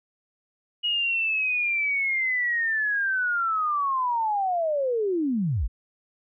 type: linear sweep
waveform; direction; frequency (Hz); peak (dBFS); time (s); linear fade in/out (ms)
sine; down; 2900 to 38.14; -22; 0.83-5.68; 20
effects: none